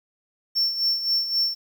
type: tone with tremolo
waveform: triangle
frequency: 5420 Hz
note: E8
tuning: 47 cents sharp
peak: -17 dBFS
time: 0.55-1.55 s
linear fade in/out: 20 ms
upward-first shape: sine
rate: 3.8 Hz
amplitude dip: 65%
effects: 9-bit